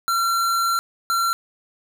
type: tone bursts at uneven times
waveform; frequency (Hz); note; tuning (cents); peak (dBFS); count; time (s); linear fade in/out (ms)
square; 1364; F6; -41; -19; 2; 0.08-0.79 / 1.1-1.33; 0
effects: 9-bit